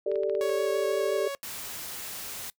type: chord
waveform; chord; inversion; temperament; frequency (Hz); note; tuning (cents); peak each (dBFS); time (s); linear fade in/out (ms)
sine; G suspended second; none; equal; 392 / 440 / 587.3; G4 / A4 / D5; 0 / 0 / 0; -29; 0.06-1.28; 5
type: clicks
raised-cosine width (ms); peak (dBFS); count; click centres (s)
0.3; -30; 6; 0.116 / 0.157 / 0.234 / 0.297 / 0.351 / 0.495
type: tone with vibrato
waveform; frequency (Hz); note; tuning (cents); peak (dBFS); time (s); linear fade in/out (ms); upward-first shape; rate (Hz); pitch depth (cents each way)
sawtooth; 554.4; C#5; 0; -28; 0.41-1.35; 0; square; 5.9; 10
type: noise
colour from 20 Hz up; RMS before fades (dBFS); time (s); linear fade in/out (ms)
white; -38; 1.43-2.5; 0
effects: noise-tail reverb RT60 0.1 s tail -22 dB re dry